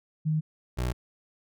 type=tone pair in turn; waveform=sine / 25% pulse; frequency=155.56 / 61.73 Hz; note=D#3 / B1; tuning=0 / 0 cents; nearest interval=octave + major third; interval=1600 cents; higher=first; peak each=-23 dBFS; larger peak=neither; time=0.25-0.41 / 0.77-0.93 s; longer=neither; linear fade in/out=20 ms; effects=none